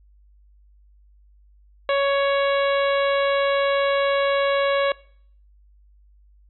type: harmonic tone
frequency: 557 Hz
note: C#5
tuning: 8 cents sharp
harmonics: 1 / 2 / 3 / 4 / 5 / 6 / 7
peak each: -19 / -25 / -29 / -31 / -33 / -35 / -36 dBFS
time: 1.89-4.92 s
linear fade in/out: 2 ms
effects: noise-tail reverb RT60 0.6 s tail -23 dB re dry + added 50 Hz sine -51 dBFS peak until 6.49 s